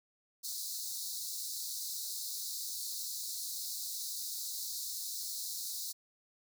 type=high-pass noise; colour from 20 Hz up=pink; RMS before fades=-40 dBFS; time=0.43-5.93 s; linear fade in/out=20 ms; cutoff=3900 Hz; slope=96 dB/octave; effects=none